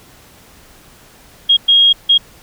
sine tone bursts at uneven times, 3266 Hz, G#7, 30 cents flat, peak -6 dBFS, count 3, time 1.49-1.57 / 1.68-1.93 / 2.09-2.18 s, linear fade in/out 10 ms, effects pink hiss -44 dBFS RMS until 2.42 s

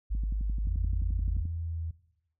sine tone, 51.1 Hz, G#1, 27 cents flat, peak -26 dBFS, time 0.1-1.43 s, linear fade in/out 20 ms
click train, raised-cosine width 5 ms, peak -28 dBFS, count 16, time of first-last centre 0.15-1.454 s, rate 11.5 Hz
sine tone with vibrato, 82.41 Hz, E2, in tune, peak -32 dBFS, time 0.65-1.91 s, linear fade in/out 5 ms, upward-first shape sine, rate 1.4 Hz, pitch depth 15 cents each way
effects noise-tail reverb RT60 0.8 s tail -17 dB re dry

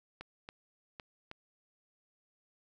clicks, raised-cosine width 0.3 ms, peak -28 dBFS, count 4, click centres 0.21 / 0.489 / 0.998 / 1.314 s, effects none

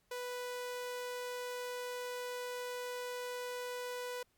sawtooth tone, 493.9 Hz, B4, in tune, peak -35 dBFS, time 0.11-4.23 s, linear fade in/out 5 ms, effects pink hiss -75 dBFS RMS until 4.37 s + MP3 96 kbps

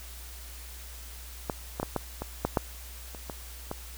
clicks, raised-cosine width 1 ms, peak -14 / -16 / -14 / -13 / -19 / -11 / -9 / -28 / -21 / -18 dBFS, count 10, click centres 1.498 / 1.799 / 1.83 / 1.963 / 2.22 / 2.45 / 2.572 / 3.148 / 3.298 / 3.714 s, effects added 60 Hz sine -43 dBFS peak until 3.97 s + white hiss -47 dBFS RMS until 3.97 s

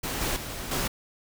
pink noise with level steps, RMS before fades -31 / -28 / -36 / -28 dBFS, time 0.03-0.88 s, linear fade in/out 10 ms, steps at 0.21 / 0.36 / 0.71 s, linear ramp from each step 5 ms, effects none

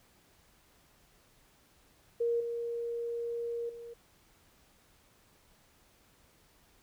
sine tone with level steps, 469.4 Hz, A#4, 12 cents sharp, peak -27 / -33 / -43 dBFS, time 2.2-3.94 s, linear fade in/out 10 ms, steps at 2.4 / 3.69 s, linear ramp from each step 5 ms, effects pink hiss -65 dBFS RMS until 6.82 s

